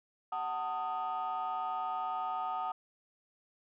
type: chord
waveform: sine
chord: D# diminished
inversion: first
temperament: just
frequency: 746.7 / 896 / 1244.5 Hz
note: F#5 / A5 / D#6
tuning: +16 / +31 / 0 cents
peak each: -35 / -37 / -36 dBFS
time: 0.32-2.72 s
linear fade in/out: 5 ms
effects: tanh soft clip ceiling -28 dBFS